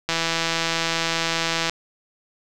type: click train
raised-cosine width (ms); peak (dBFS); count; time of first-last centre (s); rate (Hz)
0.2; -5; 266; 0.09-1.696; 165
effects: none